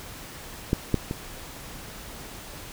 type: clicks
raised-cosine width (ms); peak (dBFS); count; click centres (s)
3; -8 / -7 / -16; 3; 0.731 / 0.943 / 1.111
effects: pink hiss -41 dBFS RMS until 2.72 s